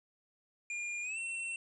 square tone with pitch glide, 2411 to 2706 Hz, D7 to E7, +45 to +45 cents, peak -37 dBFS, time 0.7-1.56 s, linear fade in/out 2 ms, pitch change +200 cents, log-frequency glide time 1.02-1.18 s, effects resampled to 24000 Hz + 11-bit

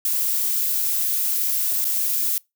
violet noise with dropouts, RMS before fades -22 dBFS, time 0.05-2.38 s, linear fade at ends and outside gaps 1 ms, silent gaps 1.845-1.851 s, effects noise-tail reverb RT60 0.2 s tail -24 dB re dry

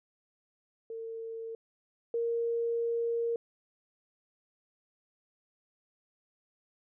sine tone pair in turn, 453.1 / 465.8 Hz, A#4 / A#4, -49 / -1 cents, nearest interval unison, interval 48 cents, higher second, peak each -37 / -28 dBFS, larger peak second, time 0.9-1.55 / 2.14-3.36 s, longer second, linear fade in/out 2 ms, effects none

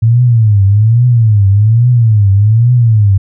sine tone with vibrato, 110 Hz, A2, in tune, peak -4 dBFS, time 0.02-3.18 s, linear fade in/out 10 ms, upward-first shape triangle, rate 1.2 Hz, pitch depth 230 cents each way, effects none

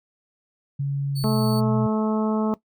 sine tone with pitch glide, 140 to 124.01 Hz, C#3 to B2, +18 to +8 cents, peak -22 dBFS, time 0.79-1.87 s, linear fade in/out 10 ms, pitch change -210 cents, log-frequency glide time 1.14-1.45 s
sawtooth tone, 4465 Hz, C#8, 12 cents sharp, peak -30 dBFS, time 1.15-1.61 s, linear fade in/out 20 ms
harmonic tone, 216.7 Hz, A3, 26 cents flat, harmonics 1 / 2 / 3 / 4 / 5 / 6, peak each -21 / -27 / -31 / -33 / -35 / -37 dBFS, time 1.24-2.54 s, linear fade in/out 0 ms
effects noise-tail reverb RT60 0.1 s tail -18 dB re dry

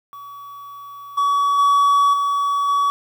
triangle tone with level steps, 1134 Hz, C#6, 39 cents sharp, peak -32 / -13 / -10 / -15 / -13 dBFS, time 0.13-2.9 s, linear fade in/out 0 ms, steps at 1.17 / 1.58 / 2.13 / 2.68 s, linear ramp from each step 10 ms, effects 8-bit

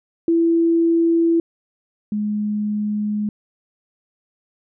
sine tone pair in turn, 333.5 / 209.6 Hz, E4 / G#3, +20 / +16 cents, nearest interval minor sixth, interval 804 cents, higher first, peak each -13 / -19 dBFS, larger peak first, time 0.28-1.4 / 2.12-3.29 s, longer second, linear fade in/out 2 ms, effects none

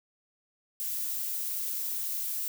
violet noise, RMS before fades -33 dBFS, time 0.8-2.48 s, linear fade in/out 0 ms, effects none

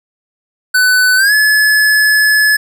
square tone with pitch glide, 1500 to 1713.1 Hz, F#6 to A6, +23 to -47 cents, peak -8 dBFS, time 0.74-2.57 s, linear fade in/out 10 ms, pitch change +230 cents, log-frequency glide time 1.16-1.33 s, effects none

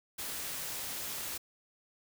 white noise, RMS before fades -39 dBFS, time 0.18-1.38 s, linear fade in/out 10 ms, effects none

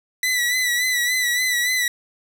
sawtooth tone with vibrato, 1975.5 Hz, B6, in tune, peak -15 dBFS, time 0.23-1.88 s, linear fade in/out 2 ms, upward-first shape sine, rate 3.5 Hz, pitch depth 48 cents each way, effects none

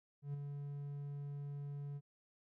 triangle tone with ADSR envelope, 142.9 Hz, D3, 47 cents flat, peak -35 dBFS, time 0.22-2.01 s, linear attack 120 ms, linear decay 9 ms, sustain -5 dB, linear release 45 ms, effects none

